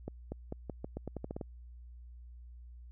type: accelerating click train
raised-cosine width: 2 ms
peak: -25 dBFS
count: 12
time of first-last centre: 0.08-1.412 s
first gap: 240 ms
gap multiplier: 0.85
effects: added 60 Hz sine -48 dBFS peak until 2.91 s